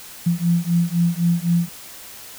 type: beating tone pair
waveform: sine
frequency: 169.5 / 173.4 Hz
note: E3 / F3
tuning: +49 / -12 cents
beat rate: 3.9 Hz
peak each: -19 dBFS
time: 0.26-1.69 s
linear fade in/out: 10 ms
effects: white hiss -39 dBFS RMS until 2.38 s